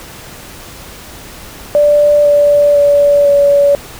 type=tone with pitch steps; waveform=sine; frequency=587.3 / 581.2 / 575.2 / 569.3 Hz; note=D5 / D5 / D5 / C#5; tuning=0 / -18 / -36 / +46 cents; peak=-5 dBFS; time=1.75-3.75 s; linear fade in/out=0 ms; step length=500 ms; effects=pink hiss -32 dBFS RMS until 3.99 s